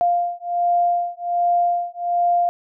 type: beating tone pair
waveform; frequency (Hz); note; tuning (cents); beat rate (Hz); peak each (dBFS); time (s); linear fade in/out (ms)
sine; 698.5 / 699.8; F5 / F5; 0 / +3; 1.3; -20; 0.01-2.49; 0
effects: none